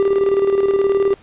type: tone with tremolo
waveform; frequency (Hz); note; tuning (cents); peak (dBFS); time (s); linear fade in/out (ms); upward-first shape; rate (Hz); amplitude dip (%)
triangle; 394.4; G4; +11; -9; 0-1.14; 0; square; 19; 50
effects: pink hiss -48 dBFS RMS until 1.22 s + resampled to 8000 Hz